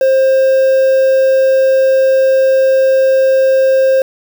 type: tone with quantisation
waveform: triangle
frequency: 530 Hz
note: C5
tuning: 22 cents sharp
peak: -5 dBFS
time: 0.01-4.02 s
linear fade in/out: 2 ms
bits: 5
effects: none